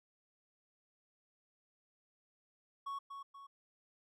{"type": "tone with echo", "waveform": "triangle", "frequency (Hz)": 1110, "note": "C#6", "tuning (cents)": 2, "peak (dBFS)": -37, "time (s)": [2.86, 2.99], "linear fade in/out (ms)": 10, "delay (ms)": 240, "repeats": 2, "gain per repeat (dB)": -6, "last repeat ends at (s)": 3.47, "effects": []}